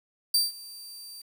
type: tone with ADSR envelope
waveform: sawtooth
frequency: 4667 Hz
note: D8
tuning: 12 cents flat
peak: -16 dBFS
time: 0.34-1.22 s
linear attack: 5 ms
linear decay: 170 ms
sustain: -22 dB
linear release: 10 ms
effects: 9-bit